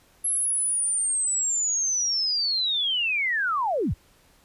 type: linear sweep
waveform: sine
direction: down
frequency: 11175 to 37.06 Hz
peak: -22 dBFS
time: 0.24-3.94 s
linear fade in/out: 10 ms
effects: pink hiss -59 dBFS RMS until 4.44 s + resampled to 32000 Hz